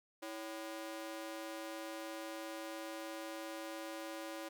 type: ring-modulated tone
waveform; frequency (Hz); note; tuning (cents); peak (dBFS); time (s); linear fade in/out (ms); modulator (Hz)
sawtooth; 443; A4; +12; -36; 0.22-4.49; 10; 117
effects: none